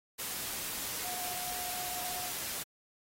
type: tone in noise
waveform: sine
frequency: 724 Hz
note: F#5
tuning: 38 cents flat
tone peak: -43 dBFS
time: 1.03-2.31 s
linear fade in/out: 20 ms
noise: white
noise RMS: -38 dBFS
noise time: 0.18-2.64 s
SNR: -8 dB
effects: AAC 48 kbps